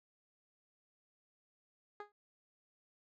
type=tone with exponential decay; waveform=15% pulse; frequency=413.5 Hz; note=G#4; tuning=8 cents flat; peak=-34 dBFS; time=2-2.12 s; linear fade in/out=2 ms; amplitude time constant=26 ms; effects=low-pass 2000 Hz 12 dB/octave